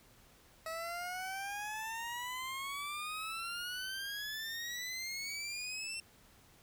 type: exponential sweep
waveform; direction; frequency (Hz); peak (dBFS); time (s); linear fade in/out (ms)
20% pulse; up; 641 to 2717; -34; 0.66-6; 2
effects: pink hiss -63 dBFS RMS until 6.62 s